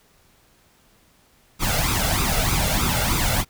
pink noise with flanger, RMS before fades -21 dBFS, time 1.59-3.45 s, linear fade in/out 50 ms, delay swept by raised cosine 0.81 to 1.47 ms, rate 3.2 Hz, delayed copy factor +0.7, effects pink hiss -58 dBFS RMS until 3.49 s

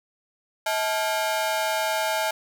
sawtooth ring-modulated tone, 757 Hz, F#5, 39 cents sharp, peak -16 dBFS, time 0.66-2.31 s, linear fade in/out 5 ms, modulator 115 Hz, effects none

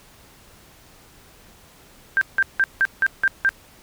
sine tone bursts, 1579 Hz, G6, 12 cents sharp, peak -14 dBFS, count 7, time 2.17-3.491 s, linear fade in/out 0 ms, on 43 ms, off 170 ms, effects pink hiss -50 dBFS RMS until 3.82 s

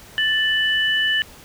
sine tone pair together, 1760 / 2975 Hz, A6 / F#7, 0 / +9 cents, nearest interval major sixth, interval 909 cents, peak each -19 / -20 dBFS, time 0.18-1.22 s, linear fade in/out 0 ms, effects pink hiss -44 dBFS RMS until 1.44 s

